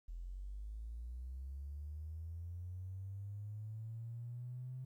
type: linear sweep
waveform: triangle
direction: up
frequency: 41.2 to 130 Hz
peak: -39 dBFS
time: 0.08-4.85 s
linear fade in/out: 10 ms
effects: tanh soft clip ceiling -41 dBFS + 13-bit